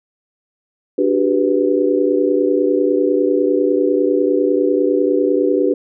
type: chord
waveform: sine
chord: G major seventh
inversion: second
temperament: equal with one note detuned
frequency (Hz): 293.7 / 370 / 400 / 493.9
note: D4 / F#4 / G4 / B4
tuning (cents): 0 / 0 / +35 / 0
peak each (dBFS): -18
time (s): 0.98-5.74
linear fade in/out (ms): 5
effects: none